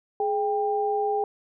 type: tone pair together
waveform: sine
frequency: 420 / 794.1 Hz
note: G#4 / G5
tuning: +19 / +22 cents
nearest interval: major seventh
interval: 1103 cents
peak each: -25 dBFS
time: 0.2-1.24 s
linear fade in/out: 2 ms
effects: none